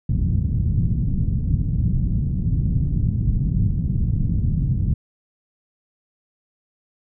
white low-pass noise, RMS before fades -20 dBFS, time 0.09-4.94 s, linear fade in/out 5 ms, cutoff 160 Hz, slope 24 dB/octave, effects none

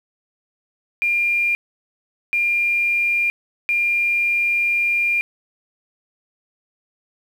sine tone bursts at uneven times, 2400 Hz, D7, 37 cents sharp, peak -16 dBFS, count 3, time 1.02-1.55 / 2.33-3.3 / 3.69-5.21 s, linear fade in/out 0 ms, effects 7-bit

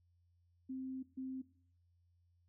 sine tone bursts at uneven times, 261.6 Hz, C4, in tune, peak -40 dBFS, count 2, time 0.69-1.03 / 1.17-1.42 s, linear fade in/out 10 ms, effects noise-tail reverb RT60 0.5 s tail -17 dB re dry + added 87 Hz sine -70 dBFS peak until 2.48 s

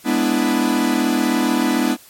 45% pulse chord, E dominant seventh, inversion first, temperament equal, 207.7 / 246.9 / 293.7 / 329.6 Hz, G#3 / B3 / D4 / E4, 0 / 0 / 0 / 0 cents, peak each -24 / -19 / -21 / -22 dBFS, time 0.04-1.97 s, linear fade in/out 50 ms, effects white hiss -46 dBFS RMS until 2.09 s + MP3 64 kbps

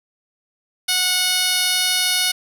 10% pulse tone with band-pass filter, 733 Hz, F#5, 16 cents flat, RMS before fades -19 dBFS, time 0.88-2.32 s, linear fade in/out 10 ms, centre 7200 Hz, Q 0.75, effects 8-bit

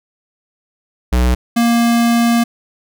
square tone pair in turn, 61.74 / 234.4 Hz, B1 / A#3, 0 / +10 cents, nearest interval octave + major seventh, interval 2310 cents, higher second, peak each -11 / -11 dBFS, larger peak neither, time 1.12-1.35 / 1.56-2.44 s, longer second, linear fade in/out 10 ms, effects none

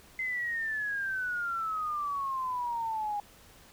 sine exponential sweep, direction down, 2071 to 815 Hz, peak -30 dBFS, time 0.19-3.2 s, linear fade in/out 2 ms, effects pink hiss -56 dBFS RMS until 3.72 s

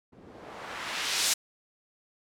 blue noise with low-pass filter sweep, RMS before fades -33 dBFS, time 0.12-1.34 s, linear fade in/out 10 ms, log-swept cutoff 230 to 7600 Hz, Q 0.83, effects none

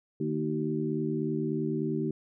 harmonic tone with a mistuned harmonic, 76.6 Hz, D#2, 27 cents flat, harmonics 2 / 3 / 4 / 5, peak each -33 / -33 / -33 / -33 dBFS, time 0.2-2.11 s, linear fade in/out 5 ms, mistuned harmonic 4, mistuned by +38 cents, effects none

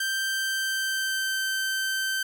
sawtooth tone with pitch glide, 1568 to 1550.9 Hz, G6 to G6, 0 to -19 cents, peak -22 dBFS, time 0-2.23 s, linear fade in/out 5 ms, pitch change -19 cents, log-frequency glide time 0.18-1.41 s, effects none

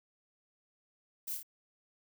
violet noise with echo, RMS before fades -39 dBFS, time 1.27-1.35 s, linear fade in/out 10 ms, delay 27 ms, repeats 3, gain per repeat -3 dB, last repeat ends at 1.431 s, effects none

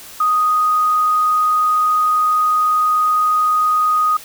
sine tone, 1244.5 Hz, D#6, in tune, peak -12 dBFS, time 0.2-4.17 s, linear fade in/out 5 ms, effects white hiss -37 dBFS RMS until 4.24 s

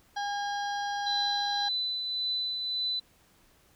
harmonic tone, 813 Hz, G#5, 37 cents flat, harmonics 1 / 2 / 4 / 5 / 6 / 7, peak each -31 / -37 / -43 / -45 / -47 / -48 dBFS, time 0.16-1.69 s, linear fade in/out 10 ms
sine tone with tremolo, 4000 Hz, B7, 21 cents sharp, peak -27 dBFS, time 1.06-3 s, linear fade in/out 10 ms, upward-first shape triangle, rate 1.8 Hz, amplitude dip 40%
effects pink hiss -63 dBFS RMS until 3.75 s

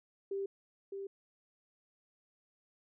sine tone with echo, 393.4 Hz, G4, 6 cents sharp, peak -34 dBFS, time 0.31-0.46 s, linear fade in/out 5 ms, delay 610 ms, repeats 1, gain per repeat -5 dB, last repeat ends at 1.07 s, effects none

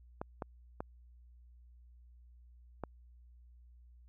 clicks, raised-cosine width 1 ms, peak -24 dBFS, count 4, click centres 0.215 / 0.422 / 0.805 / 2.837 s, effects added 60 Hz sine -56 dBFS peak until 4.08 s

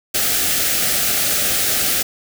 white band-stop noise, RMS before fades -18 dBFS, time 0.14-2.03 s, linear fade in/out 10 ms, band 820 to 1200 Hz, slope 96 dB/octave, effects none

